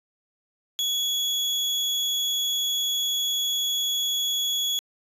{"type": "tone", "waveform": "35% pulse", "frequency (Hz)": 3366, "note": "G#7", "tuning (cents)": 23, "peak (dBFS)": -21, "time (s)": [0.79, 4.79], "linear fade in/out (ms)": 0, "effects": ["resampled to 32000 Hz"]}